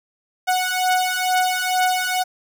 sawtooth beating tone pair, 736 / 738.2 Hz, F#5 / F#5, -9 / -4 cents, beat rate 2.2 Hz, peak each -17 dBFS, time 0.47-2.24 s, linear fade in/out 20 ms, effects none

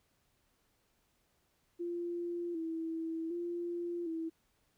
sine tone with vibrato, 335.8 Hz, E4, 32 cents sharp, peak -35 dBFS, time 1.79-4.3 s, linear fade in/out 20 ms, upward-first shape square, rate 0.66 Hz, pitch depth 51 cents each way, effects pink hiss -75 dBFS RMS until 4.77 s

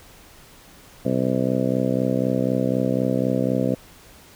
harmonic tone, 64 Hz, C2, 38 cents flat, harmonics 2 / 3 / 4 / 5 / 6 / 7 / 8 / 9 / 10, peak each -27 / -25 / -24 / -30 / -33 / -31 / -26 / -32 / -32 dBFS, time 1.05-3.75 s, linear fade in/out 5 ms, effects pink hiss -48 dBFS RMS until 4.35 s

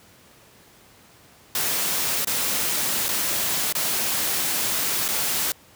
white noise with dropouts, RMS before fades -24 dBFS, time 1.55-5.52 s, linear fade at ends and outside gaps 2 ms, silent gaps 2.248-2.271 / 3.084-3.088 / 3.726-3.751 / 5.081-5.086 s, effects pink hiss -52 dBFS RMS until 5.75 s + high-pass 80 Hz 12 dB/octave

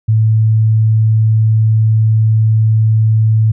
sine tone, 110 Hz, A2, in tune, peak -7 dBFS, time 0.08-3.52 s, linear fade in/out 10 ms, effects none

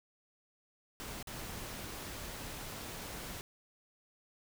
pink noise with dropouts, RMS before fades -44 dBFS, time 1-3.41 s, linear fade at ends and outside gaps 0 ms, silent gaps 1.227-1.272 s, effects none

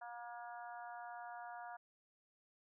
harmonic tone, 238.1 Hz, A#3, 37 cents sharp, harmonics 3 / 4 / 5 / 6 / 7, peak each -49 / -53 / -59 / -55 / -59 dBFS, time 0.01-1.77 s, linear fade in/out 10 ms, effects none

